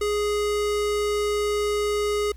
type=tone with low-pass filter; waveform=square; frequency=415.3 Hz; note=G#4; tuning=in tune; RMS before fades=-24 dBFS; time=0.01-2.32 s; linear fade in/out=5 ms; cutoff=11000 Hz; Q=0.81; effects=added 60 Hz sine -39 dBFS peak until 2.36 s + pink hiss -59 dBFS RMS until 2.36 s

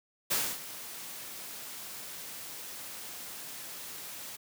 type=noise with ADSR envelope; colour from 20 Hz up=white; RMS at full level=-28 dBFS; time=0.3-4.37 s; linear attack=17 ms; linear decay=260 ms; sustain=-15 dB; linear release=18 ms; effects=high-pass 100 Hz 12 dB/octave

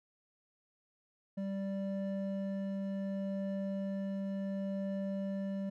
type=tone pair together; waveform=triangle; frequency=195.6 / 586.1 Hz; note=G3 / D5; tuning=-4 / -4 cents; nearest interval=octave + perfect fifth; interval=1900 cents; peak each=-33 / -40 dBFS; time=1.37-5.7 s; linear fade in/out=10 ms; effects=none

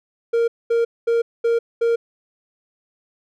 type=tone bursts; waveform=triangle; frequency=465.1 Hz; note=A#4; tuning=4 cents flat; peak=-13 dBFS; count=5; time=0.33-1.96 s; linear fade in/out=10 ms; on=150 ms; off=220 ms; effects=none

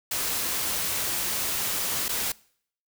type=noise with dropouts; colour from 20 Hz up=white; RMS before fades=-28 dBFS; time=0.11-2.32 s; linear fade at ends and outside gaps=5 ms; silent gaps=2.083-2.091 s; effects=noise-tail reverb RT60 0.6 s tail -23 dB re dry

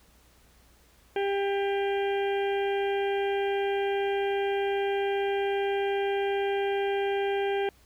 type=harmonic tone; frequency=397.5 Hz; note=G4; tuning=24 cents sharp; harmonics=1 / 2 / 4 / 5 / 6 / 7 / 8; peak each=-26 / -32 / -38 / -44 / -41 / -46 / -43 dBFS; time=1.16-7.69 s; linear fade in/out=2 ms; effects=added 60 Hz sine -61 dBFS peak until 7.85 s + pink hiss -61 dBFS RMS until 7.85 s

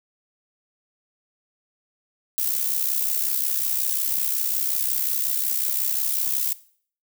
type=noise with amplitude modulation; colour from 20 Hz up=violet; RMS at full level=-21 dBFS; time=2.38-6.53 s; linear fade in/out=0 ms; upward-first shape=sine; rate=65.5 Hz; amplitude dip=65%; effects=noise-tail reverb RT60 0.5 s tail -18 dB re dry

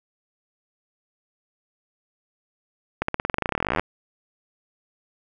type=accelerating click train; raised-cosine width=0.5 ms; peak=-7 dBFS; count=27; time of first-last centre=3.02-3.796 s; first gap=64 ms; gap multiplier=0.93; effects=none

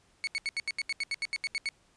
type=tone bursts; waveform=30% pulse; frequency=2217 Hz; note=C#7; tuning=in tune; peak=-26 dBFS; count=14; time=0.24-1.689 s; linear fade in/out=0 ms; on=32 ms; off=77 ms; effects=pink hiss -66 dBFS RMS until 1.96 s + resampled to 22050 Hz

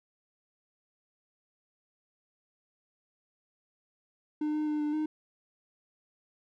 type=tone with pitch steps; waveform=triangle; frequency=302.2 / 304.7 / 301.2 / 298.2 / 307.9 Hz; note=D4 / D#4 / D4 / D4 / D#4; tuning=+50 / -36 / +44 / +27 / -18 cents; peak=-26 dBFS; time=4.41-5.06 s; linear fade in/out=5 ms; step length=130 ms; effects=none

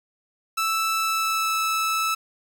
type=tone with pitch glide; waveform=sawtooth; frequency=1318.5 to 1310.1 Hz; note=E6 to E6; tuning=0 to -11 cents; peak=-18 dBFS; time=0.57-2.15 s; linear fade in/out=10 ms; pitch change=-11 cents; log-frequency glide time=0.94-1.57 s; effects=8-bit

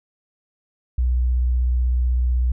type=tone with vibrato; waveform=sine; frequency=61.74 Hz; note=B1; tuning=in tune; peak=-16 dBFS; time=0.98-2.52 s; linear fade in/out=5 ms; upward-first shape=sine; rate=16 Hz; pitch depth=22 cents each way; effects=none

